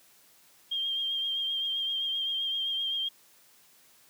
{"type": "tone with vibrato", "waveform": "sine", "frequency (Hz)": 3200, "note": "G7", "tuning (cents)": 35, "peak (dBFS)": -28, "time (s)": [0.71, 3.09], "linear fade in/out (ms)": 10, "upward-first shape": "triangle", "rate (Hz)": 7.7, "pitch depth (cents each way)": 34, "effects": ["white hiss -60 dBFS RMS until 4.09 s", "high-pass 100 Hz 12 dB/octave"]}